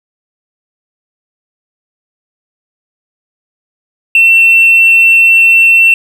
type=tone with hard clipping; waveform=sine; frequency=2698 Hz; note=E7; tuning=40 cents sharp; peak=-3 dBFS; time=4.15-5.94 s; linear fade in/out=2 ms; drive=1 dB; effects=none